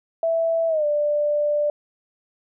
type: tone with pitch glide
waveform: sine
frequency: 659.3 to 590.8 Hz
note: E5 to D5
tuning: 0 to +10 cents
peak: -18 dBFS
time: 0.23-1.7 s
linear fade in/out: 2 ms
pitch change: -190 cents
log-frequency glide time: 0.68-0.85 s
effects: none